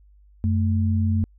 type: tone pair together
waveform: sine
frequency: 92.5 / 220 Hz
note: F#2 / A3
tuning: 0 / 0 cents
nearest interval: octave + minor third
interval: 1500 cents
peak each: -19 / -24 dBFS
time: 0.44-1.24 s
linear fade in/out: 0 ms
effects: added 50 Hz sine -50 dBFS peak until 1.38 s